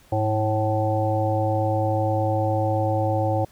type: harmonic tone with a mistuned harmonic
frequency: 108.7 Hz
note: A2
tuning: 21 cents flat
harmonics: 1 / 3 / 5 / 7 / 8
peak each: -23 / -28 / -25 / -26 / -33 dBFS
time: 0.12-3.45 s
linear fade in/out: 5 ms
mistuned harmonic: 1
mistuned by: -54 cents
effects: pink hiss -55 dBFS RMS until 3.51 s